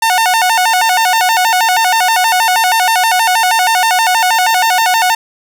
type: tone with vibrato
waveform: sawtooth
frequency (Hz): 814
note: G#5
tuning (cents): -35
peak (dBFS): -5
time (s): 0.02-5.15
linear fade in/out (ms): 5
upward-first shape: square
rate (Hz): 6.3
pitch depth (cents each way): 180
effects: none